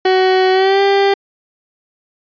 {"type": "tone with pitch glide", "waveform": "30% pulse", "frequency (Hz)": [374.4, 396.2], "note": ["F#4", "G4"], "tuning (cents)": [20, 18], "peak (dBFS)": -7, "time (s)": [0.05, 1.14], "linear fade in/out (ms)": 5, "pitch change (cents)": 98, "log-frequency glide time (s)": [0.52, 0.81], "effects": ["resampled to 11025 Hz"]}